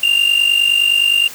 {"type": "tone with amplitude modulation", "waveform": "triangle", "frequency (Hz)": 2794, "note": "F7", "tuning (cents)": 0, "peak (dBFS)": -6, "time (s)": [0.03, 1.28], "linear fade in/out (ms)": 5, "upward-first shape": "sine", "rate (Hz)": 49.7, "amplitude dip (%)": 70, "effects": ["white hiss -33 dBFS RMS until 1.34 s", "high-pass 100 Hz 12 dB/octave"]}